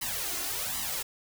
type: noise with flanger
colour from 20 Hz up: white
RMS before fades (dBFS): -33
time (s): 0.01-1.03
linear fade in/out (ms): 10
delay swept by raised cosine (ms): 1 to 2.9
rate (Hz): 1.3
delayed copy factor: +1
effects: none